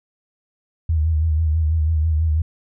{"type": "tone with vibrato", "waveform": "sine", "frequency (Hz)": 79, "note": "D#2", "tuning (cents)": 27, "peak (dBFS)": -15, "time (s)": [0.89, 2.42], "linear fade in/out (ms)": 5, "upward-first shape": "sine", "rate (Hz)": 6.1, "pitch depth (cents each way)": 64, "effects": []}